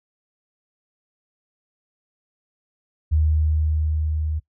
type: tone with level ramp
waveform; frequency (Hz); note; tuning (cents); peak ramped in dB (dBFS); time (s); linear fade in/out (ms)
sine; 77.4; D#2; -9; -15 to -22; 3.11-4.4; 20
effects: noise-tail reverb RT60 0.1 s tail -19 dB re dry